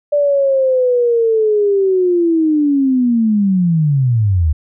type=linear sweep; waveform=sine; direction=down; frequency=587.3 to 72.4 Hz; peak=-10 dBFS; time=0.12-4.53 s; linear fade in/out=10 ms; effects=none